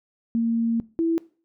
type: tone pair in turn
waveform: sine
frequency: 230 / 330.3 Hz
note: A#3 / E4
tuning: -23 / +4 cents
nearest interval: tritone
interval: 627 cents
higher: second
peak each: -19 dBFS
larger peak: neither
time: 0.35-0.8 / 0.99-1.18 s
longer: first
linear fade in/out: 0 ms
effects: noise-tail reverb RT60 0.4 s tail -21 dB re dry